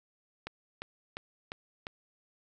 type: click train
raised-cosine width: 0.3 ms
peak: -22 dBFS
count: 5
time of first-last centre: 0.47-1.869 s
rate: 2.86 Hz
effects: none